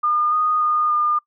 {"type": "tone with pitch steps", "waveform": "sine", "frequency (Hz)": [1212, 1236, 1223, 1209], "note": ["D#6", "D#6", "D#6", "D6"], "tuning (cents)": [-46, -12, -30, 50], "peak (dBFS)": -16, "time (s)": [0.03, 1.19], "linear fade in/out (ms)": 10, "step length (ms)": 290, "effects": ["noise-tail reverb RT60 0.1 s tail -22 dB re dry"]}